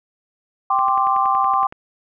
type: chord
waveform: sine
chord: G suspended fourth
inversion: none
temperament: equal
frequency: 784 / 1046.5 / 1174.7 Hz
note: G5 / C6 / D6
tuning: 0 / 0 / 0 cents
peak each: -19 dBFS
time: 0.7-1.67 s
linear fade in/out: 5 ms
type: click train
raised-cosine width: 0.5 ms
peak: -20 dBFS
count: 11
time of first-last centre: 0.79-1.725 s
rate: 10.7 Hz
effects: none